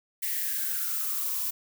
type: noise with high-pass filter sweep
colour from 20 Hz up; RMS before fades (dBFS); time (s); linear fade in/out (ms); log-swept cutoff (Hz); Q
violet; -30; 0.22-1.51; 10; 2000 to 960; 7.5
effects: none